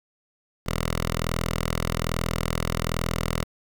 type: tone with notch filter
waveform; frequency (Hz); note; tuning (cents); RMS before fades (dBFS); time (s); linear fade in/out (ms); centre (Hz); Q
5% pulse; 41.2; E1; 0; -27; 0.66-3.44; 10; 320; 0.95
effects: 8-bit